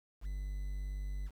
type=tone with quantisation; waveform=triangle; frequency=48.96 Hz; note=G1; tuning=1 cent flat; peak=-34 dBFS; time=0.21-1.31 s; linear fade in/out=50 ms; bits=10; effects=none